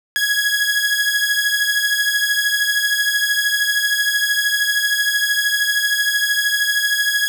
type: beating tone pair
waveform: sawtooth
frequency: 1663 / 1676 Hz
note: G#6 / G#6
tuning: +2 / +15 cents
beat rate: 13 Hz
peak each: -14 / -17 dBFS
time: 0.16-7.28 s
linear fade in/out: 0 ms
effects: none